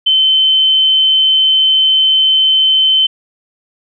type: tone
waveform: sine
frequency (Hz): 3073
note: G7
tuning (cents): -35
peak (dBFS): -7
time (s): 0.06-3.07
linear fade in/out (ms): 10
effects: none